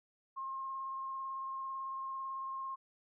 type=tone with vibrato; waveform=sine; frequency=1069 Hz; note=C6; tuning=37 cents sharp; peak=-38 dBFS; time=0.36-2.76 s; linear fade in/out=20 ms; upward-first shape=square; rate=18 Hz; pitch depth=9 cents each way; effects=none